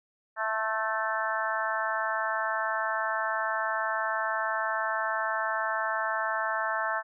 harmonic tone with a mistuned harmonic, 220 Hz, A3, in tune, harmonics 3 / 4 / 5 / 6 / 7 / 8, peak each -34 / -34 / -34 / -34 / -34 / -34 dBFS, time 0.36-7.03 s, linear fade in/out 50 ms, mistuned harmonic 5, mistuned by -22 cents, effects none

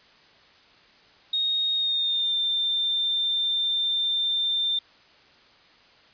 sine tone with pitch glide, 3729 to 3585 Hz, A#7 to A7, 0 to +32 cents, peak -22 dBFS, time 1.33-4.79 s, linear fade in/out 5 ms, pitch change -68 cents, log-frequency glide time 1.75-2.35 s, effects white hiss -55 dBFS RMS until 6.13 s + resampled to 11025 Hz

